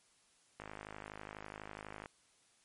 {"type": "click train", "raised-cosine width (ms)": 0.5, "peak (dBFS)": -30, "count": 77, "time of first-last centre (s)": [0.6, 2.059], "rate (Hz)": 52.1, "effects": ["white hiss -70 dBFS RMS until 2.64 s", "MP3 48 kbps"]}